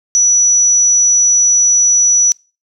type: tone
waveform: sine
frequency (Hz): 5900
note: F#8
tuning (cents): -6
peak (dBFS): -7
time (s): 0.15-2.32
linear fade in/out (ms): 0
effects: noise-tail reverb RT60 0.3 s tail -23 dB re dry